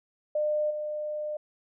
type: tone with level steps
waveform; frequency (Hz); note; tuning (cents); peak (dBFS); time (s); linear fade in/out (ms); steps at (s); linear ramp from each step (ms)
sine; 603; D5; +46; -24 / -30; 0.35-1.37; 5; 0.7; 10
effects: none

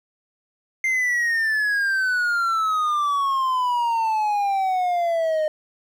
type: exponential sweep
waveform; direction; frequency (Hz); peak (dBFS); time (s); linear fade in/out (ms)
triangle; down; 2100 to 611; -17; 0.84-5.48; 2
effects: 9-bit

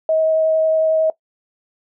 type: tone with vibrato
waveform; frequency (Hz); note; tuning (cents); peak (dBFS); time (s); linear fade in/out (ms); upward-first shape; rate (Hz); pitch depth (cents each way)
sine; 636; D#5; +38; -13; 0.09-1.1; 2; triangle; 11; 10
effects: noise-tail reverb RT60 0.1 s tail -17 dB re dry

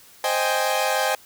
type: chord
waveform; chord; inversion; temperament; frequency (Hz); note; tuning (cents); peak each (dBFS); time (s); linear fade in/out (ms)
sawtooth; Ab major seventh; first; equal; 523.3 / 622.3 / 784 / 830.6; C5 / Eb5 / G5 / Ab5; 0 / 0 / 0 / 0; -22; 0.24-1.15; 2
effects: white hiss -50 dBFS RMS until 1.25 s

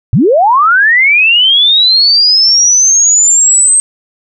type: linear sweep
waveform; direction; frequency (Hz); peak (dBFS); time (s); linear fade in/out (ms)
sine; up; 89.4 to 8360; -4; 0.13-3.8; 0
effects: none

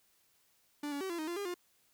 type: tone with pitch steps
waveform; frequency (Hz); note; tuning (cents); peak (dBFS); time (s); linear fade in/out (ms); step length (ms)
45% pulse; 292.8 / 284.3 / 381.6 / 341.3 / 311.5 / 345.6 / 404.2 / 354.4; D4 / C#4 / G4 / F4 / D#4 / F4 / G#4 / F4; -5 / +44 / -47 / -40 / +2 / -18 / -47 / +25; -36; 0.83-1.542; 5; 89
effects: white hiss -71 dBFS RMS until 1.93 s

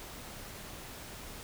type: silence
effects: pink hiss -46 dBFS RMS until 1.43 s

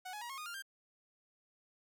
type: tone with pitch steps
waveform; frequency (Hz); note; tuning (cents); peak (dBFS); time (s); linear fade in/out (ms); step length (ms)
sawtooth; 740 / 840.3 / 954.1 / 1083.4 / 1230.2 / 1396.9 / 1586.2; F#5 / G#5 / A#5 / C#6 / D#6 / F6 / G6; 0 / +20 / +40 / -40 / -20 / 0 / +20; -39; 0.05-0.624; 10; 82
effects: none

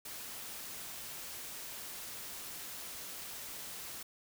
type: noise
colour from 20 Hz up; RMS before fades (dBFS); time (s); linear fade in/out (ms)
white; -45; 0.05-4.03; 5
effects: none

